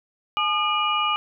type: tone cluster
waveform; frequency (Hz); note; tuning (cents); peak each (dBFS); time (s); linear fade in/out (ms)
sine; 849 / 1216 / 2407 / 2908; G#5 / D#6 / D7 / F#7; +38 / -40 / +42 / -31; -29 / -22 / -29 / -26; 0.37-1.16; 0
effects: none